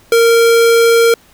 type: tone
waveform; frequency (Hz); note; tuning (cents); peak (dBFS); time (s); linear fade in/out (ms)
square; 462.7; A#4; -13; -7; 0.12-1.14; 2
effects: pink hiss -47 dBFS RMS until 1.33 s